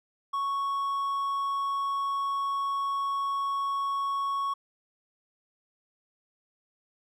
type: tone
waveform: triangle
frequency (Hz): 1108.7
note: C#6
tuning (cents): 0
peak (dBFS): -25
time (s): 0.33-4.54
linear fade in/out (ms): 10
effects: none